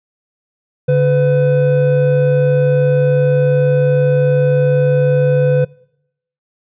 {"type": "tone pair together", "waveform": "triangle", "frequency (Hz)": [142.9, 502.8], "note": ["D3", "B4"], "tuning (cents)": [-47, 31], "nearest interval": "octave + minor seventh", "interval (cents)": 2178, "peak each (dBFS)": -10, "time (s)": [0.88, 5.65], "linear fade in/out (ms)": 10, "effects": ["noise-tail reverb RT60 0.8 s tail -25 dB re dry", "resampled to 8000 Hz"]}